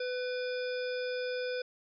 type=harmonic tone with a mistuned harmonic; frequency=500 Hz; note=B4; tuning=21 cents sharp; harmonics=1 / 3 / 5 / 7 / 9 / 10; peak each=-33 / -41 / -46 / -48 / -54 / -46 dBFS; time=0-1.62 s; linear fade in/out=5 ms; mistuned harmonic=5; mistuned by=-58 cents; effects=none